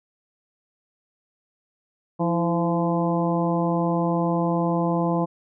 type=harmonic tone with a mistuned harmonic; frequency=171.2 Hz; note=F3; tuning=34 cents flat; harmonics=1 / 2 / 3 / 4 / 5 / 6; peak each=-23 / -26 / -28 / -29 / -30 / -31 dBFS; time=2.19-5.26 s; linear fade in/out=20 ms; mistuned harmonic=2; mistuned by=-58 cents; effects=none